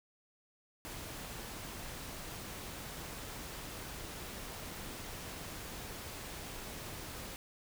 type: noise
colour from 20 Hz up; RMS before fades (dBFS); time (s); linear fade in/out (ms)
pink; -45; 0.85-7.36; 0
effects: none